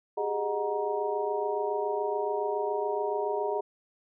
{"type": "tone cluster", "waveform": "sine", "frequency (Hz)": [387.3, 414.4, 617, 735, 943], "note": ["G4", "G#4", "D#5", "F#5", "A#5"], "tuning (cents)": [-21, -4, -15, -12, 20], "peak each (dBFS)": [-38, -30, -34, -36, -34], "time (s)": [0.17, 3.61], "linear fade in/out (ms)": 10, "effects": []}